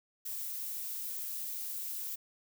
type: noise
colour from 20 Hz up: violet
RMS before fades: -39 dBFS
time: 0.25-2.16 s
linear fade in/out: 10 ms
effects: none